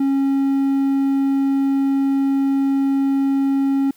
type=tone; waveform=triangle; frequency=273.6 Hz; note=C#4; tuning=23 cents flat; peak=-13 dBFS; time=0-3.91 s; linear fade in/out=5 ms; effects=white hiss -55 dBFS RMS until 3.96 s